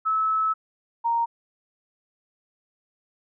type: tone pair in turn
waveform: sine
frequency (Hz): 1300 / 930.7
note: E6 / A#5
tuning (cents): -24 / -3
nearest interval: tritone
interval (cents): 579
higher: first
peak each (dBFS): -20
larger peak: neither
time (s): 0.05-0.54 / 1.04-1.26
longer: first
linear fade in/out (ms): 20
effects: none